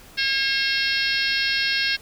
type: harmonic tone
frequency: 540 Hz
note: C#5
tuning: 45 cents flat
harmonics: 3 / 4 / 5 / 6 / 7 / 8 / 9 / 10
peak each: -25 / -29 / -27 / -30 / -31 / -27 / -32 / -30 dBFS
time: 0.17-1.97 s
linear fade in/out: 20 ms
effects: pink hiss -47 dBFS RMS until 2.01 s